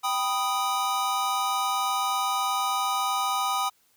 square chord, G augmented, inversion none, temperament equal, 784 / 987.8 / 1244.5 Hz, G5 / B5 / D#6, 0 / 0 / 0 cents, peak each -30 / -31 / -28 dBFS, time 0.03-3.7 s, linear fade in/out 20 ms, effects white hiss -65 dBFS RMS until 3.96 s

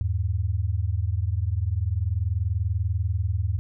sine tone pair together, 82 / 102.34 Hz, E2 / G#2, -9 / -25 cents, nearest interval major third, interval 384 cents, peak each -25 dBFS, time 0.01-3.59 s, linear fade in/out 0 ms, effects none

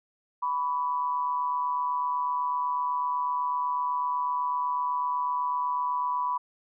sine tone pair together, 990 / 1138 Hz, B5 / C#6, +4 / +45 cents, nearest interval major second, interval 241 cents, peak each -26 / -33 dBFS, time 0.42-6.38 s, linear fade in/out 10 ms, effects none

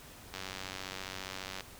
click train, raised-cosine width 0.2 ms, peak -22 dBFS, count 121, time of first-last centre 0.34-1.607 s, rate 94.7 Hz, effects pink hiss -52 dBFS RMS until 1.79 s

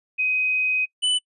sine / square tone pair in turn, 2515 / 2991 Hz, D#7 / F#7, +18 / +18 cents, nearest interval minor third, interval 300 cents, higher second, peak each -19 dBFS, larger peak neither, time 0.18-0.86 / 1.02-1.19 s, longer first, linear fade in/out 20 ms, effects noise-tail reverb RT60 0.1 s tail -26 dB re dry + resampled to 24000 Hz

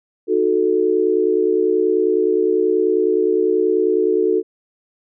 sine chord, D# diminished, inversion none, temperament equal, 311.1 / 370 / 440 Hz, D#4 / F#4 / A4, 0 / 0 / 0 cents, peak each -22 / -17 / -17 dBFS, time 0.27-4.43 s, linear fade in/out 50 ms, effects none

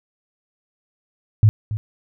sine tone with echo, 107 Hz, A2, 48 cents flat, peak -8 dBFS, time 1.43-1.49 s, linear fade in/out 0 ms, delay 280 ms, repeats 1, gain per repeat -13 dB, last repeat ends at 1.77 s, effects none

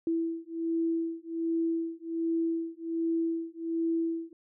sine beating tone pair, 329.6 / 330.9 Hz, E4 / E4, 0 / +7 cents, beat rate 1.3 Hz, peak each -31 dBFS, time 0.07-4.33 s, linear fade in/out 2 ms, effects none

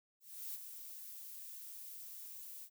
violet noise with ADSR envelope, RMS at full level -43 dBFS, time 0.2-2.7 s, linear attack 340 ms, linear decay 29 ms, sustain -7 dB, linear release 70 ms, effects none

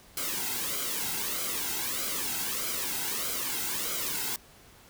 white noise with flanger, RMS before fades -32 dBFS, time 0.17-4.36 s, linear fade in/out 2 ms, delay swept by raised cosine 1.1 to 1.73 ms, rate 1.6 Hz, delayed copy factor -0.7, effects pink hiss -55 dBFS RMS until 4.89 s

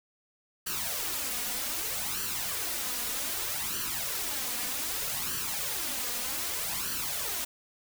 white noise with flanger, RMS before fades -33 dBFS, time 0.66-7.45 s, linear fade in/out 10 ms, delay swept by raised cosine 0.67 to 4.17 ms, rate 0.64 Hz, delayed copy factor +0.65, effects none

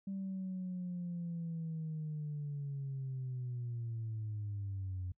sine linear sweep, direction down, 195.8 to 89.7 Hz, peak -36 dBFS, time 0.07-5.12 s, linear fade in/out 5 ms, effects noise-tail reverb RT60 0.1 s tail -25 dB re dry + tanh soft clip ceiling -34 dBFS

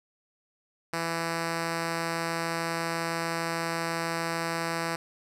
5% pulse tone, 166.3 Hz, E3, 16 cents sharp, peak -17 dBFS, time 0.93-4.96 s, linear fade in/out 5 ms, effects low-pass 11000 Hz 12 dB/octave

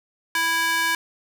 square tone with high-pass filter, 329.6 Hz, E4, in tune, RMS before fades -22 dBFS, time 0.35-0.95 s, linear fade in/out 2 ms, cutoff 1400 Hz, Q 2, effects none

